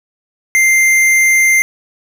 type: tone with tanh clipping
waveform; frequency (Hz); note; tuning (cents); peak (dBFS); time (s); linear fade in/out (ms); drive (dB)
sine; 2093; C7; 0; -9; 0.55-1.62; 0; 17
effects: none